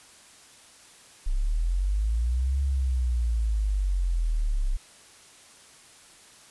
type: linear two-way sweep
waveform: sine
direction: up then down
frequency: 30.87 to 69.3 to 31.82 Hz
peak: -22 dBFS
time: 1.26-4.77 s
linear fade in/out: 10 ms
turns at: 2.61 s
effects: white hiss -52 dBFS RMS until 6.5 s + resampled to 24000 Hz